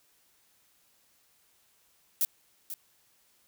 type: noise with echo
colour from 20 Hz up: violet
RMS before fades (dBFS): -26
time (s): 2.21-2.25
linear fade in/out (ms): 0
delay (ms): 490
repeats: 1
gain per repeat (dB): -12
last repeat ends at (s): 2.74
effects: white hiss -67 dBFS RMS until 3.47 s